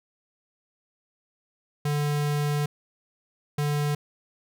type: tone bursts at uneven times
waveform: square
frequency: 146.83 Hz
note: D3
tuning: in tune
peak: -24 dBFS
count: 2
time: 1.85-2.66 / 3.58-3.95 s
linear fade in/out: 5 ms
effects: none